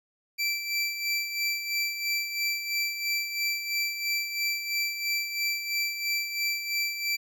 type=tone with tremolo; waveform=25% pulse; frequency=2336 Hz; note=D7; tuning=10 cents flat; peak=-21 dBFS; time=0.38-7.17 s; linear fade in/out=20 ms; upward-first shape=sine; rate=3 Hz; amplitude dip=60%; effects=none